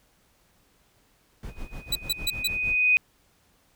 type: noise with tremolo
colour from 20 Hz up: brown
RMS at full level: -35 dBFS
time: 1.43-2.76 s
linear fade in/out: 2 ms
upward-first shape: sine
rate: 6.6 Hz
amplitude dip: 90%
type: tone with exponential growth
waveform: sine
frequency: 2494 Hz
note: D#7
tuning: 3 cents sharp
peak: -15 dBFS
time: 1.49-2.97 s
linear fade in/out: 0 ms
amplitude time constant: 320 ms
type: tone bursts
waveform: sawtooth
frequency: 3951 Hz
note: B7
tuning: in tune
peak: -19 dBFS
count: 4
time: 1.92-2.476 s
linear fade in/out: 5 ms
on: 34 ms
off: 140 ms
effects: pink hiss -64 dBFS RMS until 3.75 s